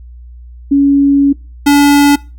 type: tone pair in turn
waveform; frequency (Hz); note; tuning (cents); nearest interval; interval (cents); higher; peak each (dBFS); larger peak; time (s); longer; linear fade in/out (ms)
sine / square; 280.3 / 286.5; C#4 / D4; +19 / -43; unison; 38; second; -5; neither; 0.71-1.33 / 1.66-2.16; first; 10
effects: noise-tail reverb RT60 0.3 s tail -22 dB re dry + added 60 Hz sine -30 dBFS peak until 2.38 s